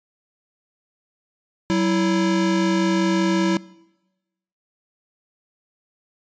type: tone pair together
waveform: square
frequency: 188.67 / 329.6 Hz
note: F#3 / E4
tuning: +34 / 0 cents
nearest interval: minor seventh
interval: 966 cents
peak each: -21 / -21 dBFS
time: 1.7-3.57 s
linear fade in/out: 0 ms
effects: noise-tail reverb RT60 1.0 s tail -22 dB re dry + resampled to 16000 Hz